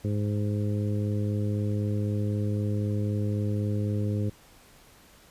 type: harmonic tone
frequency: 103.9 Hz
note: G#2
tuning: 1 cent sharp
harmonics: 1 / 2 / 3 / 4 / 5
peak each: -26 / -32 / -36 / -38 / -40 dBFS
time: 0.04-4.3 s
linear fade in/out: 10 ms
effects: pink hiss -55 dBFS RMS until 5.3 s + resampled to 32000 Hz